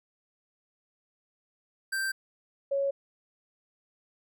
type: tone pair in turn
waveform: square / sine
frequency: 1568 / 554.4 Hz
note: G6 / C#5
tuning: 0 / 0 cents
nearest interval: octave + tritone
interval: 1800 cents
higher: first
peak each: -29 / -25 dBFS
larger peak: second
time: 1.92-2.12 / 2.71-2.91 s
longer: neither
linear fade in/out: 10 ms
effects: none